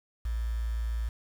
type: tone with quantisation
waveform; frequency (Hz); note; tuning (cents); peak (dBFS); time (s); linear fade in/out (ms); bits
sine; 56.9; A#1; -41; -28; 0.25-1.09; 5; 8
effects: none